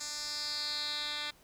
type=tone with band-pass filter sweep; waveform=10% pulse; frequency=296.6 Hz; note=D4; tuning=17 cents sharp; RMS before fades=-37 dBFS; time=0-1.31 s; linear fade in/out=10 ms; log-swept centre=6200 to 3200 Hz; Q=4; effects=pink hiss -62 dBFS RMS until 1.43 s